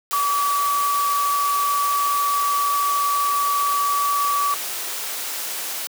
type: tone in noise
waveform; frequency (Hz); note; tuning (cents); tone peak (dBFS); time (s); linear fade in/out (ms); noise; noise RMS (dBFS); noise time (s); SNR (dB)
sine; 1145; D6; -44; -18; 0.13-4.54; 0; white; -28; 0.11-5.87; +7
effects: high-pass 400 Hz 12 dB/octave